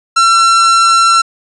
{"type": "tone", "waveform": "45% pulse", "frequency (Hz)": 1352, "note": "E6", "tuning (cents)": 43, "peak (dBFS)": -6, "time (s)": [0.16, 1.22], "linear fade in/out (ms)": 10, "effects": ["resampled to 22050 Hz", "8-bit"]}